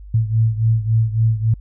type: beating tone pair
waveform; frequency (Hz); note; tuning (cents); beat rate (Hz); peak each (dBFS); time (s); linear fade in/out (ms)
sine; 110.9 / 114.5; A2 / A#2; +14 / -31; 3.6; -15 / -19; 0.14-1.54; 5
effects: added 50 Hz sine -34 dBFS peak until 1.6 s